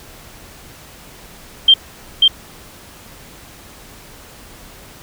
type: tone with echo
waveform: sine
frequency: 3164 Hz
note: G7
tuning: 15 cents sharp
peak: -4 dBFS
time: 1.68-1.74 s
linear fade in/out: 5 ms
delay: 540 ms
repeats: 1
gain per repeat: -2 dB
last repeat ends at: 2.28 s
effects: pink hiss -40 dBFS RMS until 5.02 s